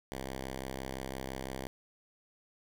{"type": "tone", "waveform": "5% pulse", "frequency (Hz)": 65.9, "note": "C2", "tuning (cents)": 13, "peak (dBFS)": -27, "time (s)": [0.12, 1.67], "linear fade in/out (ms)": 0, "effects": []}